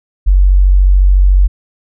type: tone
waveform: sine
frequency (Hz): 46.98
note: F#1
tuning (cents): +27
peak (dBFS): -4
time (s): 0.26-1.48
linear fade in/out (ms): 20
effects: none